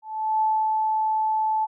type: tone with ADSR envelope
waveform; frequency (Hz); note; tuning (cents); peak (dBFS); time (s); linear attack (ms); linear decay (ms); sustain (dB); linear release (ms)
sine; 871; A5; -18; -18; 0.02-1.67; 390; 260; -2; 32
effects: none